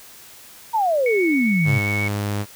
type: exponential sweep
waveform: sine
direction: down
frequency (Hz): 943 to 119.6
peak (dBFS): -16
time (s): 0.73-1.79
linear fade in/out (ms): 20
type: tone with vibrato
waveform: sine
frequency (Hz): 2217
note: C#7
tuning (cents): 0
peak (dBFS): -22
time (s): 1.06-2.08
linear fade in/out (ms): 2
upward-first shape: sine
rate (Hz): 7.5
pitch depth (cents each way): 11
type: tone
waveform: sawtooth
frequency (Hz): 102.6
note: G#2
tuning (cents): -21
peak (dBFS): -18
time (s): 1.64-2.46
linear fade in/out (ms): 50
effects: white hiss -44 dBFS RMS until 2.55 s